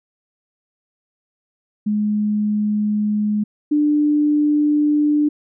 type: tone pair in turn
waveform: sine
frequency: 210 / 297 Hz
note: G#3 / D4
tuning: +19 / +20 cents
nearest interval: tritone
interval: 601 cents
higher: second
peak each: -16 / -13 dBFS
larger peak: second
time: 1.86-3.44 / 3.71-5.29 s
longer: neither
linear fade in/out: 10 ms
effects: none